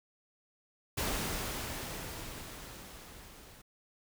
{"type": "noise with level ramp", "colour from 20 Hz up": "pink", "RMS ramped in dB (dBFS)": [-33, -55], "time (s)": [0.97, 3.62], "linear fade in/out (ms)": 10, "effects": []}